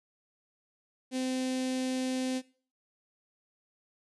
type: tone with notch filter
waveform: sawtooth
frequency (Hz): 257.9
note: C4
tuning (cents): -25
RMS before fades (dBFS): -32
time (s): 1.11-2.42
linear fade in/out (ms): 50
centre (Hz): 1200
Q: 0.6
effects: noise-tail reverb RT60 0.4 s tail -18 dB re dry + resampled to 24000 Hz